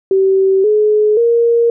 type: tone with pitch steps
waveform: sine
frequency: 384.5 / 424.2 / 467.9 Hz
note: G4 / G#4 / A#4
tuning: -33 / +37 / +6 cents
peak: -8 dBFS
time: 0.11-1.7 s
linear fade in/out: 2 ms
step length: 530 ms
effects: none